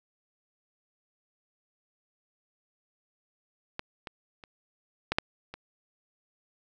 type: clicks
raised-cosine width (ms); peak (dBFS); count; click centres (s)
0.3; -17 / -22 / -30 / -11 / -7 / -24; 6; 3.794 / 4.072 / 4.438 / 5.12 / 5.185 / 5.54
effects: none